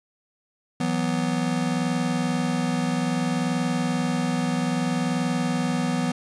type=chord; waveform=square; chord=E suspended second; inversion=none; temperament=just; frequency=164.81 / 185.42 / 247.2 Hz; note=E3 / F#3 / B3; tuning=0 / +4 / +2 cents; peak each=-28 / -29 / -26 dBFS; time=0.8-6.12 s; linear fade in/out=5 ms; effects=resampled to 22050 Hz + 9-bit